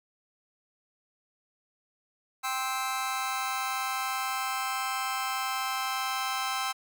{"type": "chord", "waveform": "sawtooth", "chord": "C major", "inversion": "second", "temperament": "just", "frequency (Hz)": [784.9, 1046.5, 1308.1], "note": ["G5", "C6", "E6"], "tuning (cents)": [2, 0, -14], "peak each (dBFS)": -30, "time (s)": [2.43, 6.73], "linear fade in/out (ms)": 20, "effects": []}